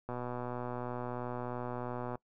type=click train; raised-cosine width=1 ms; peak=-25 dBFS; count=255; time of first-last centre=0.09-2.155 s; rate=123 Hz; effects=noise-tail reverb RT60 0.1 s tail -22 dB re dry